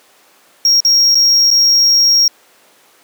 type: tone with dropouts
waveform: triangle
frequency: 5588 Hz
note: F8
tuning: in tune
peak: -6 dBFS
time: 0.65-2.28 s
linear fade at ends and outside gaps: 2 ms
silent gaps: 0.804-0.849 / 1.147-1.153 / 1.505-1.512 s
effects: pink hiss -48 dBFS RMS until 3.03 s + high-pass 400 Hz 12 dB/octave